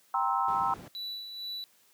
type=chord; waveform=sine; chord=C dominant seventh; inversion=second; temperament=just; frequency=784.9 / 941.9 / 1046.5 / 1308.1 Hz; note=G5 / Bb5 / C6 / E6; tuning=+2 / +18 / 0 / -14 cents; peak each=-31 dBFS; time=0.14-0.74 s; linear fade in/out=2 ms
type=noise; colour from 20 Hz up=brown; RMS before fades=-39 dBFS; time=0.48-0.88 s; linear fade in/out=2 ms
type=tone with tremolo; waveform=triangle; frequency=3951 Hz; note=B7; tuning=in tune; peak=-33 dBFS; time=0.95-1.64 s; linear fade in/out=0 ms; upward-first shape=sine; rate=2.2 Hz; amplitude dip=50%
effects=white hiss -64 dBFS RMS until 1.93 s + high-pass 150 Hz 12 dB/octave